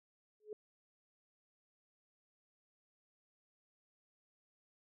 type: tone with exponential growth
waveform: sine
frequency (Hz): 424.5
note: G#4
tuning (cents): +38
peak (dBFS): -38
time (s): 0.4-0.53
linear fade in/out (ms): 2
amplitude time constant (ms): 27
effects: none